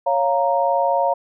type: chord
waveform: sine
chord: Bb minor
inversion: first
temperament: equal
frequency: 554.4 / 698.5 / 932.3 Hz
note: Db5 / F5 / Bb5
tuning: 0 / 0 / 0 cents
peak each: -20 dBFS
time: 0.06-1.14 s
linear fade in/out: 10 ms
effects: none